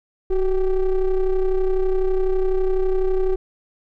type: ring-modulated tone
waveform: triangle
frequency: 196 Hz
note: G3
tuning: in tune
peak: -11 dBFS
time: 0.3-3.36 s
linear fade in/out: 10 ms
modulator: 180 Hz
effects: none